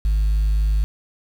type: tone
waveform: sine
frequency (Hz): 52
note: G#1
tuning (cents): +3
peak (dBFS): -13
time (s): 0.05-0.84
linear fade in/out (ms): 0
effects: tanh soft clip ceiling -14 dBFS + 7-bit